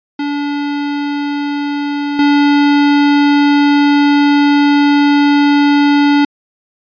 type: tone with level steps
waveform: square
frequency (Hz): 288.1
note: D4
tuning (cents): -33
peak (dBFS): -16 / -8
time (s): 0.19-6.25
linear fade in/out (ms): 5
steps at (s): 2.19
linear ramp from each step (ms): 2
effects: resampled to 11025 Hz